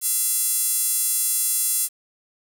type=tone with high-pass filter; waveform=sawtooth; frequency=680 Hz; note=F5; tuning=46 cents flat; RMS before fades=-22 dBFS; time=0.01-1.89 s; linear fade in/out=50 ms; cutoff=9300 Hz; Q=2; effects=7-bit